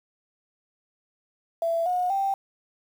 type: tone with pitch steps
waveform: sine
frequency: 667 / 723.2 / 784.1 Hz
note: E5 / F#5 / G5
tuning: +20 / -40 / 0 cents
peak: -22 dBFS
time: 1.62-2.34 s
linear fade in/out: 2 ms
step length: 240 ms
effects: 8-bit